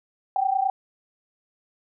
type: tone pair together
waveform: sine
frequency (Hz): 759 / 788.6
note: F#5 / G5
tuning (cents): +44 / +10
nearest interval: minor second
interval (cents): 66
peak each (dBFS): -23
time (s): 0.36-0.7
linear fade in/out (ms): 2
effects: none